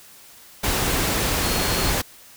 sine tone in noise, 4291 Hz, C8, 43 cents sharp, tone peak -31 dBFS, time 1.43-1.9 s, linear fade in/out 10 ms, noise pink, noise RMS -22 dBFS, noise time 0.63-2.02 s, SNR -12 dB, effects white hiss -47 dBFS RMS until 2.36 s

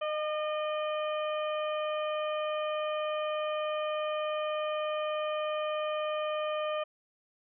harmonic tone with a mistuned harmonic, 612 Hz, D#5, 29 cents flat, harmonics 1 / 2 / 3 / 4 / 5, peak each -31 / -36 / -47 / -44 / -44 dBFS, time 0.01-6.84 s, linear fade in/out 10 ms, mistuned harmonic 2, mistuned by -18 cents, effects none

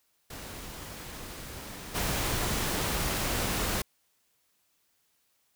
pink noise with level steps, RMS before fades -42 / -30 dBFS, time 0.3-3.82 s, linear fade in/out 5 ms, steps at 1.94 s, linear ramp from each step 20 ms, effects white hiss -72 dBFS RMS until 5.55 s

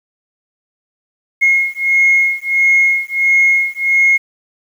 sine beating tone pair, 2156 / 2157.5 Hz, C#7 / C#7, -49 / -47 cents, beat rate 1.5 Hz, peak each -12 dBFS, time 1.41-4.18 s, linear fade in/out 20 ms, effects tanh soft clip ceiling -3 dBFS + 7-bit

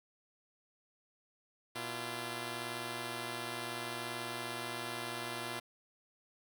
5% pulse tone pair together, 120.84 / 341.8 Hz, B2 / F4, -37 / -37 cents, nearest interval octave + tritone, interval 1800 cents, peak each -31 / -29 dBFS, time 1.75-5.6 s, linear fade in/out 10 ms, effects none

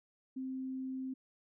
sine tone, 261.6 Hz, C4, in tune, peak -37 dBFS, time 0.36-1.14 s, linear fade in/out 10 ms, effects none

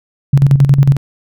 sine tone with tremolo, 138.59 Hz, C#3, in tune, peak -3 dBFS, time 0.33-0.97 s, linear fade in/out 5 ms, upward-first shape square, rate 11 Hz, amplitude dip 65%, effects none

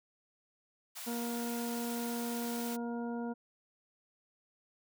white high-pass noise, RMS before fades -44 dBFS, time 0.95-2.77 s, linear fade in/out 20 ms, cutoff 620 Hz, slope 48 dB/octave
harmonic tone, 236.1 Hz, A#3, 22 cents sharp, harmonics 1 / 2 / 3 / 4 / 6, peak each -36 / -42 / -46 / -48 / -52 dBFS, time 1.06-3.34 s, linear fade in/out 20 ms
effects none

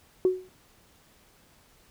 sine tone with exponential decay, 370 Hz, F#4, in tune, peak -15 dBFS, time 0.25-0.49 s, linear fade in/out 1 ms, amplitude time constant 52 ms, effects tanh soft clip ceiling -12 dBFS + pink hiss -60 dBFS RMS until 1.9 s

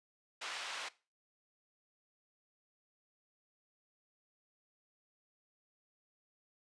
white band-pass noise, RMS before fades -43 dBFS, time 0.41-0.89 s, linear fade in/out 10 ms, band 750 to 3400 Hz, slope 12 dB/octave, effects noise-tail reverb RT60 0.3 s tail -18 dB re dry + resampled to 22050 Hz

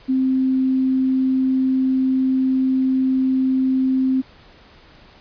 sine tone, 261.6 Hz, C4, in tune, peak -15 dBFS, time 0.08-4.22 s, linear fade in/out 20 ms, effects pink hiss -48 dBFS RMS until 5.2 s + resampled to 11025 Hz

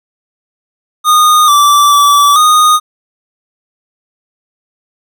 square tone with pitch steps, 1230 / 1165 / 1155 / 1236 Hz, D#6 / D6 / D6 / D#6, -20 / -14 / -29 / -12 cents, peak -5 dBFS, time 1.04-2.8 s, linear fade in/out 50 ms, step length 440 ms, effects none

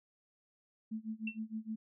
sine tone with tremolo, 219.7 Hz, A3, 2 cents flat, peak -35 dBFS, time 0.91-1.76 s, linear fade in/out 10 ms, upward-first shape sine, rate 6.5 Hz, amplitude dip 95%
sine tone with exponential decay, 2704 Hz, E7, 43 cents sharp, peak -34 dBFS, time 1.27-1.39 s, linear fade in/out 5 ms, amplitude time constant 25 ms
effects none

